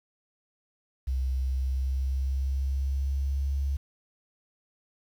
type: tone with pitch glide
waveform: sine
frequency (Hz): 64.9 to 69.16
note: C2 to C#2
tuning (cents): -13 to -3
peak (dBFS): -25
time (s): 1.07-3.77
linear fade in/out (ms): 10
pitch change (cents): +110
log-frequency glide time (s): 1.32-3.57
effects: 9-bit